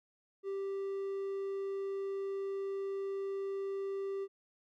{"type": "tone", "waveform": "triangle", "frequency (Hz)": 392, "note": "G4", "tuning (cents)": 0, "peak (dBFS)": -33, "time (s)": [0.43, 4.28], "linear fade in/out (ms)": 50, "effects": []}